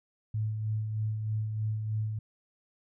sine tone with tremolo, 108.3 Hz, A2, 27 cents flat, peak -27 dBFS, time 0.34-2.19 s, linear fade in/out 5 ms, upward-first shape sine, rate 3.2 Hz, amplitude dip 40%, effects none

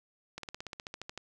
slowing click train, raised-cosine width 0.2 ms, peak -23 dBFS, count 13, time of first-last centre 0.38-1.176 s, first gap 53 ms, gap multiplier 1.04, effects none

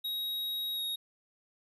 square tone with pitch glide, 3800 to 3759 Hz, A#7 to A#7, +33 to +14 cents, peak -33 dBFS, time 0.04-0.96 s, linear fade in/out 10 ms, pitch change -19 cents, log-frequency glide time 0.74-0.81 s, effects 12-bit

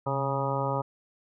harmonic tone with a mistuned harmonic, 137.6 Hz, C#3, 12 cents flat, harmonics 1 / 2 / 3 / 4 / 5 / 6 / 7 / 8 / 9, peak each -31 / -38 / -36 / -32 / -40 / -35 / -33 / -44 / -35 dBFS, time 0.06-0.82 s, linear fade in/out 10 ms, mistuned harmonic 1, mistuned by -53 cents, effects none

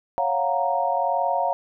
sine chord, Gb major seventh, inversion second, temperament equal, 554.4 / 698.5 / 740 / 932.3 Hz, Db5 / F5 / Gb5 / Bb5, 0 / 0 / 0 / 0 cents, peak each -27 / -24 / -27 / -25 dBFS, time 0.18-1.53 s, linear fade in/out 0 ms, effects none

